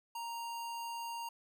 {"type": "tone", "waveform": "square", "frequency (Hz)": 932.3, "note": "A#5", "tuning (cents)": 0, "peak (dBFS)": -40, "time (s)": [0.15, 1.29], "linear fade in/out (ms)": 5, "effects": []}